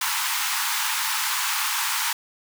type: high-pass noise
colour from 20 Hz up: pink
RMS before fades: -25 dBFS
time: 0.01-2.13 s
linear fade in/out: 5 ms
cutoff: 840 Hz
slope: 96 dB/octave
effects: none